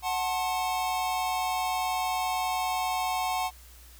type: chord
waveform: square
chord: F# diminished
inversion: none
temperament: equal with one note detuned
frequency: 740 / 880 / 1070.3 Hz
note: F#5 / A5 / C6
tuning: 0 / 0 / +39 cents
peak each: -30 / -33 / -35 dBFS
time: 0.02-3.51 s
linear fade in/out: 50 ms
effects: added 60 Hz sine -50 dBFS peak until 3.99 s + white hiss -54 dBFS RMS until 3.99 s